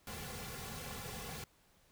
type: noise with comb filter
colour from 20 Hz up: pink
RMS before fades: -45 dBFS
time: 0.07-1.44 s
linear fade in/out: 2 ms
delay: 3.2 ms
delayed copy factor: -0.7
effects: pink hiss -69 dBFS RMS until 1.91 s